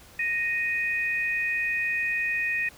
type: tone pair together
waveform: sine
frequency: 1862.7 / 2489 Hz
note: A#6 / D#7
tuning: -2 / 0 cents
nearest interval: perfect fourth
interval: 502 cents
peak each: -27 dBFS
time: 0.19-2.69 s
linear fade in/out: 5 ms
effects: pink hiss -51 dBFS RMS until 2.77 s